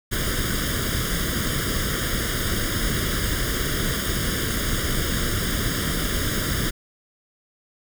pink noise with comb filter, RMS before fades -24 dBFS, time 0.11-6.71 s, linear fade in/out 20 ms, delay 0.59 ms, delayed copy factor +0.9, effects none

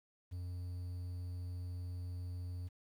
triangle tone with quantisation, 89.3 Hz, F2, 39 cents sharp, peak -38 dBFS, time 0.31-2.69 s, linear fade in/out 20 ms, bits 11, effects none

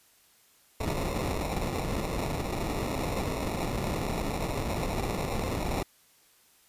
pink noise with sample-and-hold, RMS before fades -31 dBFS, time 0.8-5.83 s, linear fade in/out 5 ms, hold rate 1575 Hz, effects white hiss -62 dBFS RMS until 6.68 s + resampled to 32000 Hz

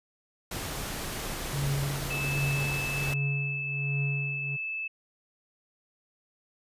pink noise, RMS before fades -35 dBFS, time 0.51-3.14 s, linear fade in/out 5 ms
triangle tone with tremolo, 139.7 Hz, C#3, 14 cents sharp, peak -24 dBFS, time 1.52-4.57 s, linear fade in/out 20 ms, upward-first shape triangle, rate 1.3 Hz, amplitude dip 75%
sine tone, 2620 Hz, E7, 11 cents flat, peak -31 dBFS, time 2.1-4.88 s, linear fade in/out 10 ms
effects resampled to 32000 Hz

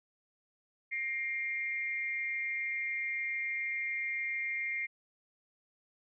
sine tone with amplitude modulation, 2117 Hz, C7, 20 cents sharp, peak -29 dBFS, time 0.91-4.87 s, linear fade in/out 20 ms, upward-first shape sine, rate 247 Hz, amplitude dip 75%, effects none

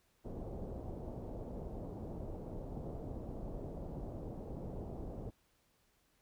pink low-pass noise, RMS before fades -44 dBFS, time 0.24-5.31 s, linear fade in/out 20 ms, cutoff 680 Hz, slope 24 dB/octave, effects pink hiss -74 dBFS RMS until 6.21 s

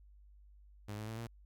sawtooth tone with pitch steps, 103.83 / 107.74 / 111.8 / 116.01 Hz, G#2 / A2 / A2 / A#2, 0 / -36 / +28 / -8 cents, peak -37 dBFS, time 0.88-1.272 s, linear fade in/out 10 ms, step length 98 ms, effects added 50 Hz sine -57 dBFS peak until 1.45 s

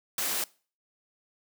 white noise, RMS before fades -30 dBFS, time 0.18-0.44 s, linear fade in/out 2 ms, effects noise-tail reverb RT60 0.4 s tail -23 dB re dry + high-pass 200 Hz 12 dB/octave

